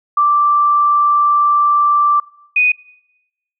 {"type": "tone pair in turn", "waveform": "sine", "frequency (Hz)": [1173, 2486], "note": ["D6", "D#7"], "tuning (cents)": [-2, -2], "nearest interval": "octave + minor second", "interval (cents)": 1300, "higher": "second", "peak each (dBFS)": -9, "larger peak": "neither", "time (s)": [[0.17, 2.2], [2.56, 2.72]], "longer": "first", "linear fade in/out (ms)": 5, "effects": ["noise-tail reverb RT60 1.0 s tail -25 dB re dry"]}